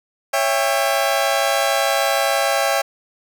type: chord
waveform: sawtooth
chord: C# diminished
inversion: none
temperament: just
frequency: 554.4 / 665.2 / 798.3 Hz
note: C#5 / E5 / G5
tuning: 0 / +16 / +31 cents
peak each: -17 dBFS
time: 0.33-2.82 s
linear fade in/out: 10 ms
effects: none